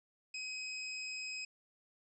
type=tone; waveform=25% pulse; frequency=2532 Hz; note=D#7; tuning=30 cents sharp; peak=-36 dBFS; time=0.34-1.45 s; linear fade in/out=5 ms; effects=resampled to 22050 Hz + 12-bit